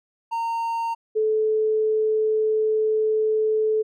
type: tone pair in turn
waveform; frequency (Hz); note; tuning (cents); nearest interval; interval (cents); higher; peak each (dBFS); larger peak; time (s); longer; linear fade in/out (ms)
triangle / sine; 920 / 434.2; A#5 / A4; -23 / -23; octave + minor second; 1300; first; -21 / -18; second; 0.31-0.95 / 1.15-3.83; second; 20
effects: none